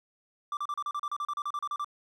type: tone bursts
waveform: triangle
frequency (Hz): 1174.7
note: D6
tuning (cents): 0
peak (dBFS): -28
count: 16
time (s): 0.52-1.845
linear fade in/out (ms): 2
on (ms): 50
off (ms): 35
effects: none